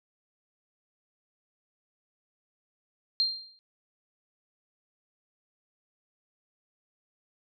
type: tone with exponential decay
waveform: sine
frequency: 4186 Hz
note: C8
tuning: in tune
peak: -20 dBFS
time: 3.2-3.59 s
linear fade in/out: 0 ms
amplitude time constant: 83 ms
effects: none